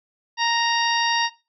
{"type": "harmonic tone", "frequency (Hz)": 932.3, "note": "A#5", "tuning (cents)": 0, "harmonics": [1, 2, 3, 4, 5, 6], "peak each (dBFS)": [-22, -25, -27, -28, -29, -30], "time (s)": [0.37, 1.3], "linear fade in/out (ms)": 50, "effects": ["noise-tail reverb RT60 0.3 s tail -20 dB re dry"]}